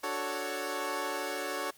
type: chord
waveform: 15% pulse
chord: D major seventh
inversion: none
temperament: equal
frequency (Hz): 293.7 / 370 / 440 / 554.4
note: D4 / F#4 / A4 / C#5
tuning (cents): 0 / 0 / 0 / 0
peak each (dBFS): -34 / -32 / -32 / -30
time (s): 0.03-1.71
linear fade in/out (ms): 10
effects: white hiss -59 dBFS RMS until 1.77 s + MP3 96 kbps